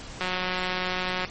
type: click train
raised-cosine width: 0.3 ms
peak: -12 dBFS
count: 191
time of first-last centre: 0.21-1.248 s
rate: 183 Hz
effects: pink hiss -41 dBFS RMS until 1.3 s + MP3 32 kbps